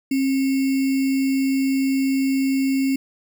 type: tone with sample-and-hold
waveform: sine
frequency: 268.5 Hz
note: C4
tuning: 45 cents sharp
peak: -17 dBFS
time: 0.11-2.96 s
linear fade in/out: 5 ms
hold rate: 2450 Hz
effects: none